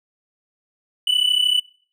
triangle tone pair together, 2960 / 2993 Hz, F#7 / F#7, 0 / +19 cents, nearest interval unison, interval 19 cents, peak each -17 dBFS, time 1.07-1.6 s, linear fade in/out 5 ms, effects noise-tail reverb RT60 0.5 s tail -25 dB re dry

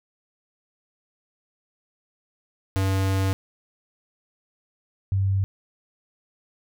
square / sine tone pair in turn, 96.1 / 97.1 Hz, G2 / G2, -34 / -16 cents, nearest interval unison, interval 18 cents, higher second, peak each -21 / -19 dBFS, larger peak second, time 2.76-3.33 / 5.12-5.44 s, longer first, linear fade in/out 0 ms, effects none

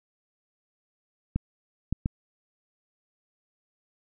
clicks, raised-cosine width 5 ms, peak -13 dBFS, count 3, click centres 1.36 / 1.926 / 2.059 s, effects none

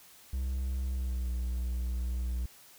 triangle tone with pitch glide, 64.8 to 61.2 Hz, C2 to B1, -16 to -15 cents, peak -28 dBFS, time 0.33-2.46 s, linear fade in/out 5 ms, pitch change -99 cents, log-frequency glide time 0.87-1.31 s, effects white hiss -56 dBFS RMS until 2.78 s

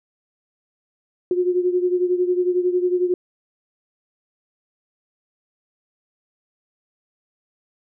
sine beating tone pair, 358 / 369 Hz, F4 / F#4, +43 / -5 cents, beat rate 11 Hz, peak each -18 / -23 dBFS, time 1.31-3.14 s, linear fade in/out 2 ms, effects none

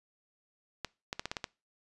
clicks, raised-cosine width 0.2 ms, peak -17 dBFS, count 7, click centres 0.847 / 1.129 / 1.195 / 1.256 / 1.315 / 1.368 / 1.442 s, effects noise-tail reverb RT60 0.3 s tail -24 dB re dry + resampled to 24000 Hz

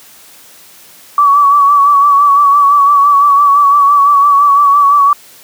sine tone with vibrato, 1140 Hz, C#6, 48 cents sharp, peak -4 dBFS, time 1.18-5.13 s, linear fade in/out 2 ms, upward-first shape sine, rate 5.9 Hz, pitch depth 42 cents each way, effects white hiss -39 dBFS RMS until 5.43 s + high-pass 100 Hz 12 dB/octave

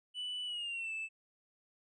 triangle tone with pitch glide, 2974 to 2634 Hz, F#7 to E7, +8 to -2 cents, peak -35 dBFS, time 0.14-1.09 s, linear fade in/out 50 ms, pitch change -210 cents, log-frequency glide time 0.45-0.92 s, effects tanh soft clip ceiling -31 dBFS + resampled to 24000 Hz

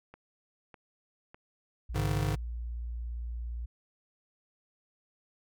click train, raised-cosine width 0.5 ms, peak -34 dBFS, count 4, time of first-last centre 0.14-1.947 s, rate 1.66 Hz
sine tone, 58.7 Hz, A#1, 13 cents sharp, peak -34 dBFS, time 1.89-3.66 s, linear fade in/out 10 ms
square chord, Ab suspended fourth, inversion none, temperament just, 103.83 / 138.43 / 155.74 Hz, Ab2 / Db3 / Eb3, 0 / -2 / +2 cents, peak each -32 / -34 / -35 dBFS, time 1.94-2.36 s, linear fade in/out 20 ms
effects none

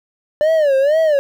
triangle tone with vibrato, 587.3 Hz, D5, in tune, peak -9 dBFS, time 0.41-1.19 s, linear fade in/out 0 ms, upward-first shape sine, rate 2.1 Hz, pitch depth 170 cents each way, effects 8-bit

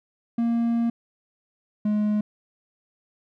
triangle tone pair in turn, 233.1 / 210.4 Hz, A#3 / G#3, 0 / +23 cents, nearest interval major second, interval 177 cents, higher first, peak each -18 dBFS, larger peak neither, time 0.38-0.9 / 1.85-2.21 s, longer first, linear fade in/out 5 ms, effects none

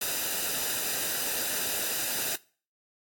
white noise with comb filter, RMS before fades -30 dBFS, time 0.01-2.36 s, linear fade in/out 5 ms, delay 0.91 ms, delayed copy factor -0.6, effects noise-tail reverb RT60 0.4 s tail -21 dB re dry + AAC 64 kbps

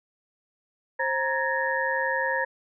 sine tone cluster, 530 / 939 / 1685 / 1836 Hz, C5 / A#5 / G#6 / A#6, +22 / +12 / +25 / -27 cents, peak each -29 dBFS, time 0.99-2.45 s, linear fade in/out 10 ms, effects none

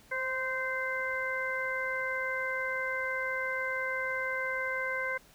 harmonic tone with a mistuned harmonic, 518 Hz, C5, 17 cents flat, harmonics 1 / 2 / 3 / 4, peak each -37 / -39 / -34 / -35 dBFS, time 0.11-5.18 s, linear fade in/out 10 ms, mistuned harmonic 1, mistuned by +19 cents, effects pink hiss -59 dBFS RMS until 5.34 s

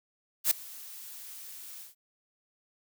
blue noise with ADSR envelope, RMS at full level -22 dBFS, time 0.44-1.95 s, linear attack 70 ms, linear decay 5 ms, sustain -23 dB, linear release 140 ms, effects none

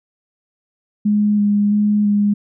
sine tone with vibrato, 206.9 Hz, G#3, 6 cents flat, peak -12 dBFS, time 1.05-2.34 s, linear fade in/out 10 ms, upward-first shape square, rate 1.5 Hz, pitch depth 13 cents each way, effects none

